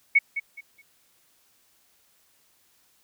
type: tone with echo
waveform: sine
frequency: 2218 Hz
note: C#7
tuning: in tune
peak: -13 dBFS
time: 0.15-0.19 s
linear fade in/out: 10 ms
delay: 210 ms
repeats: 3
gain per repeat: -12 dB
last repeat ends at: 0.82 s
effects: white hiss -64 dBFS RMS until 3.03 s